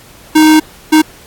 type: tone bursts at uneven times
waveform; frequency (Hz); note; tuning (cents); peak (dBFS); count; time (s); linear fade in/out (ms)
square; 311.1; D#4; 0; -4; 2; 0.35-0.6 / 0.92-1.02; 10
effects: pink hiss -39 dBFS RMS until 1.26 s + AAC 64 kbps